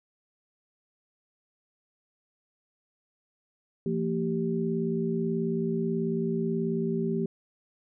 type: tone cluster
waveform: sine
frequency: 169.1 / 227.5 / 389.8 Hz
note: E3 / A#3 / G4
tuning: +44 / -42 / -10 cents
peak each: -30 dBFS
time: 3.86-7.26 s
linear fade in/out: 2 ms
effects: none